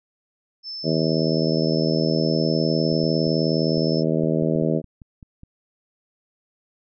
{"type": "tone", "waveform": "sine", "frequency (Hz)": 5274, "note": "E8", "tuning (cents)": 0, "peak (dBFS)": -30, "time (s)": [0.63, 4.04], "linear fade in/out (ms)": 50}
{"type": "harmonic tone", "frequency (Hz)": 79.6, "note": "D#2", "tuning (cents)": 40, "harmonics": [2, 3, 4, 5, 6, 7, 8], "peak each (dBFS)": [-23, -25, -26, -27, -28, -28, -29], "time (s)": [0.83, 4.82], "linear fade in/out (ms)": 50}
{"type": "clicks", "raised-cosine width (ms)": 5, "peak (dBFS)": -30, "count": 12, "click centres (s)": [2.924, 3.038, 3.272, 3.779, 4.235, 4.425, 4.558, 4.623, 4.843, 5.018, 5.228, 5.434]}
{"effects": []}